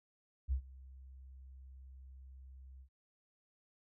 sine tone with ADSR envelope, 65.6 Hz, C2, 5 cents sharp, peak -28 dBFS, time 0.48-2.89 s, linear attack 41 ms, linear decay 87 ms, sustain -23 dB, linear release 81 ms, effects tanh soft clip ceiling -26 dBFS

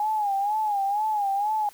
sine tone with vibrato, 826 Hz, G#5, 10 cents flat, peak -22 dBFS, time 0-1.69 s, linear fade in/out 2 ms, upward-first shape sine, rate 2.1 Hz, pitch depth 92 cents each way, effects white hiss -52 dBFS RMS until 1.73 s

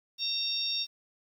harmonic tone with a mistuned harmonic, 922 Hz, A#5, 19 cents flat, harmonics 3 / 4 / 5 / 6, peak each -40 / -32 / -40 / -32 dBFS, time 0.18-0.87 s, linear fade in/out 50 ms, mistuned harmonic 3, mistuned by -20 cents, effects 10-bit

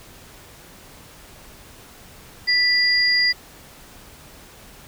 sine tone pair together, 1975.5 / 4820 Hz, B6 / D8, 0 / +44 cents, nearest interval octave + minor third, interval 1544 cents, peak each -18 dBFS, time 2.47-3.33 s, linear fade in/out 20 ms, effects pink hiss -45 dBFS RMS until 4.87 s

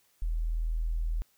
sine tone, 40.59 Hz, E1, 26 cents flat, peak -27 dBFS, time 0.22-1.22 s, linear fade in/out 0 ms, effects white hiss -68 dBFS RMS until 1.37 s

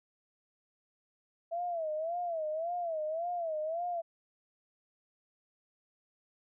sine tone with vibrato, 659.3 Hz, E5, in tune, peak -32 dBFS, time 1.51-4.02 s, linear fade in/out 20 ms, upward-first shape sine, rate 1.8 Hz, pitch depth 130 cents each way, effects none

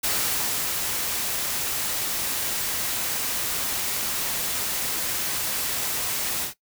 white noise with ADSR envelope, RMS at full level -24 dBFS, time 0.03-6.54 s, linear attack 13 ms, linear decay 690 ms, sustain -3 dB, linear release 110 ms, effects noise-tail reverb RT60 0.1 s tail -17 dB re dry

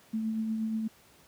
sine tone with tremolo, 220.8 Hz, A3, 6 cents sharp, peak -27 dBFS, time 0.13-0.88 s, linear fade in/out 10 ms, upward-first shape triangle, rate 8.4 Hz, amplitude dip 35%, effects pink hiss -59 dBFS RMS until 1.27 s + high-pass 80 Hz 12 dB/octave

